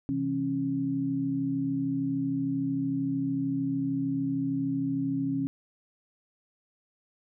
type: tone cluster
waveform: sine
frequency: 131.4 / 164.6 / 273.4 Hz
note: C3 / E3 / C#4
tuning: +8 / -2 / -24 cents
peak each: -36 / -35 / -27 dBFS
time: 0.09-5.47 s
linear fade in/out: 0 ms
effects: none